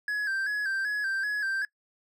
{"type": "tone with vibrato", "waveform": "triangle", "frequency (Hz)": 1626, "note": "G#6", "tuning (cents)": -37, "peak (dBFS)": -25, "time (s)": [0.08, 1.65], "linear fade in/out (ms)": 2, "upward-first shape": "square", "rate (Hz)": 2.6, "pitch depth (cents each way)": 61, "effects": ["noise-tail reverb RT60 0.1 s tail -23 dB re dry"]}